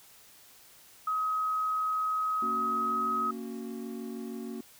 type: tone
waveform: sine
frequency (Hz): 1268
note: D#6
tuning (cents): +32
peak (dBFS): -27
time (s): 1.07-3.31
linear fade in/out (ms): 5
type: chord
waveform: triangle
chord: F# major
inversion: first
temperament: just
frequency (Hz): 231.2 / 277.5 / 370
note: A#3 / C#4 / F#4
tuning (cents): -14 / +2 / 0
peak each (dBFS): -36 / -41 / -40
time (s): 2.42-4.61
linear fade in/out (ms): 5
effects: white hiss -56 dBFS RMS until 4.79 s